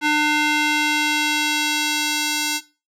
square tone with band-pass filter sweep, 300 Hz, D4, 37 cents sharp, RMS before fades -20 dBFS, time 0.01-2.61 s, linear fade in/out 50 ms, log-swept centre 2000 to 5800 Hz, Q 0.81, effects noise-tail reverb RT60 0.3 s tail -18 dB re dry

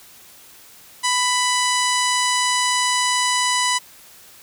harmonic tone, 993 Hz, B5, 9 cents sharp, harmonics 1 / 2 / 3 / 4 / 5 / 6 / 7 / 8 / 9 / 10, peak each -21 / -24 / -26 / -27 / -28 / -29 / -29 / -30 / -31 / -31 dBFS, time 1.03-3.79 s, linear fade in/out 20 ms, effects white hiss -46 dBFS RMS until 4.42 s

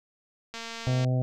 click train, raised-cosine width 0.2 ms, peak -21 dBFS, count 117, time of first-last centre 0.54-1.047 s, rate 229 Hz
harmonic tone, 127.5 Hz, C3, 44 cents flat, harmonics 1 / 2 / 3 / 4 / 5 / 6, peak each -23 / -33 / -42 / -37 / -36 / -44 dBFS, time 0.87-1.22 s, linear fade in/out 0 ms
effects none

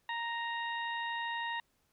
harmonic tone, 932.3 Hz, A#5, in tune, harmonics 1 / 2 / 3 / 4, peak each -37 / -38 / -45 / -46 dBFS, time 0.09-1.6 s, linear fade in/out 2 ms, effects pink hiss -75 dBFS RMS until 1.92 s

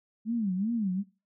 sine tone with vibrato, 207.7 Hz, G#3, in tune, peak -26 dBFS, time 0.25-1.04 s, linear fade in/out 50 ms, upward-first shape sine, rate 2.6 Hz, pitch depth 230 cents each way, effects noise-tail reverb RT60 0.3 s tail -20 dB re dry

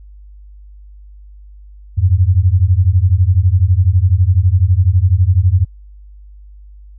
sine beating tone pair, 85.9 / 97.9 Hz, F2 / G2, -28 / -2 cents, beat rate 12 Hz, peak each -11 dBFS, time 1.97-5.65 s, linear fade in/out 20 ms, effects added 50 Hz sine -35 dBFS peak until 6.98 s

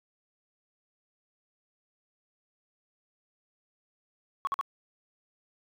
sine tone bursts, 1108.7 Hz, C#6, in tune, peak -25 dBFS, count 3, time 4.45-4.611 s, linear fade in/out 0 ms, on 21 ms, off 49 ms, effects tanh soft clip ceiling -23 dBFS

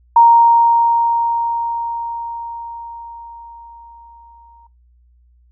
sine tone with exponential decay, 932.3 Hz, A#5, in tune, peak -4 dBFS, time 0.16-4.67 s, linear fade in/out 5 ms, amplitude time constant 980 ms, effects noise-tail reverb RT60 0.2 s tail -22 dB re dry + added 60 Hz sine -49 dBFS peak until 5.51 s

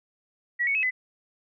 sine tone with pitch steps, 1928 / 2220 / 2575 / 2016 Hz, B6 / C#7 / E7 / B6, -42 / +2 / -41 / +35 cents, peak -22 dBFS, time 0.59-0.91 s, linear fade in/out 20 ms, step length 80 ms, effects none

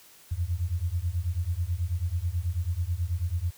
sine beating tone pair, 82.41 / 91.61 Hz, E2 / F#2, 0 / -17 cents, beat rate 9.2 Hz, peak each -29 dBFS, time 0.31-3.51 s, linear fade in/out 10 ms, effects white hiss -54 dBFS RMS until 3.57 s

